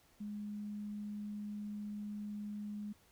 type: tone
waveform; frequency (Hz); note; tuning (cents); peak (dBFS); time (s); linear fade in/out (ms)
sine; 207.9; G#3; +2; -40; 0.2-2.93; 10
effects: pink hiss -68 dBFS RMS until 3.11 s